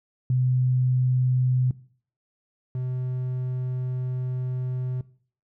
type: tone pair in turn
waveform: sine / triangle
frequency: 127.2 / 127.2 Hz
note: C3 / C3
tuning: -48 / -48 cents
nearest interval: unison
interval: 0 cents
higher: neither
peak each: -19 / -24 dBFS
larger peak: first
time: 0.3-1.71 / 2.75-5.01 s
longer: second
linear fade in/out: 2 ms
effects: noise-tail reverb RT60 0.5 s tail -19 dB re dry